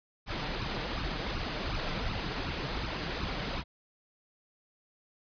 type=noise with flanger; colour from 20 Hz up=pink; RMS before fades=-34 dBFS; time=0.26-3.64 s; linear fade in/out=50 ms; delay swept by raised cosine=0.73 to 6.73 ms; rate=2.7 Hz; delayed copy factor=+0.65; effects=resampled to 11025 Hz